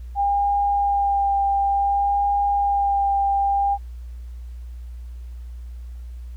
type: tone with vibrato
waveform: sine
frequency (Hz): 802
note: G5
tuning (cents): +39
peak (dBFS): -17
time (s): 0.15-3.78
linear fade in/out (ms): 50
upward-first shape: sine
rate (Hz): 0.56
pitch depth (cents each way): 14
effects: added 60 Hz sine -32 dBFS peak until 6.36 s + pink hiss -60 dBFS RMS until 6.36 s